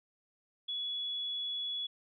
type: tone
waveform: sine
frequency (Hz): 3390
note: G#7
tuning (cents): +35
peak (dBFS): -34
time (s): 0.68-1.87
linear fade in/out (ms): 10
effects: none